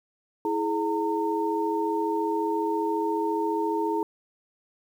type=tone cluster; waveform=sine; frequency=327.2 / 421.7 / 913 Hz; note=E4 / G#4 / A#5; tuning=-13 / +26 / -36 cents; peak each=-28 dBFS; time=0.45-4.03 s; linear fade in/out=2 ms; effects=9-bit